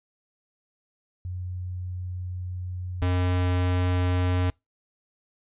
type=tone pair in turn; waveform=sine / square; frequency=90.6 / 90.19 Hz; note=F#2 / F#2; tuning=-36 / -44 cents; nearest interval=unison; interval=8 cents; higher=first; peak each=-30 / -22 dBFS; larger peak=second; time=1.25-3.02 / 3.02-4.5 s; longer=first; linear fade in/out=0 ms; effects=noise-tail reverb RT60 0.2 s tail -26 dB re dry + resampled to 8000 Hz